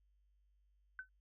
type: tone with exponential decay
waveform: sine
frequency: 1519 Hz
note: F#6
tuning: 45 cents sharp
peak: -39 dBFS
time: 0.99-1.09 s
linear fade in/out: 1 ms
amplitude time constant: 20 ms
effects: added 50 Hz sine -70 dBFS peak until 1.2 s